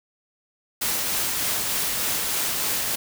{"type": "noise with tremolo", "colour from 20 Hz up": "white", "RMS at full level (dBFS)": -24, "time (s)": [0.81, 2.96], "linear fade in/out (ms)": 10, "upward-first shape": "triangle", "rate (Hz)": 3.3, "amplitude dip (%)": 25, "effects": []}